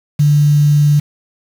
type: tone with quantisation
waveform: sine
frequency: 146.83 Hz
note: D3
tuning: in tune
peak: -7 dBFS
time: 0.19-1 s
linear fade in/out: 10 ms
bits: 5
effects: none